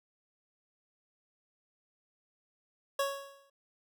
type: tone with exponential decay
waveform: 25% pulse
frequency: 554.4 Hz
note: C#5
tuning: in tune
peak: -23 dBFS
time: 2.99-3.5 s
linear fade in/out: 5 ms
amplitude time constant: 110 ms
effects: none